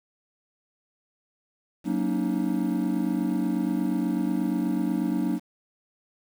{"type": "chord", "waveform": "triangle", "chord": "D# minor seventh", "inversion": "first", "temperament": "equal with one note detuned", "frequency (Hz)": [185, 233.1, 282.8, 311.1], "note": ["F#3", "A#3", "C#4", "D#4"], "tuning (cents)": [0, 0, 35, 0], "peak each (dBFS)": -27, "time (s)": [1.84, 5.4], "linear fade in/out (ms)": 50, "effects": ["8-bit"]}